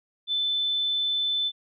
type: tone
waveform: sine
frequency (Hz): 3520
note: A7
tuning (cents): 0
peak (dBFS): -23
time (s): 0.27-1.52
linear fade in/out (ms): 50
effects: none